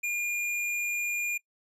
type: tone with hard clipping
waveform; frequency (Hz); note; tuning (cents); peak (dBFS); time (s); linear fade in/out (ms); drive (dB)
sine; 2416; D7; +48; -29; 0.03-1.38; 10; 14
effects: noise-tail reverb RT60 0.1 s tail -23 dB re dry + resampled to 32000 Hz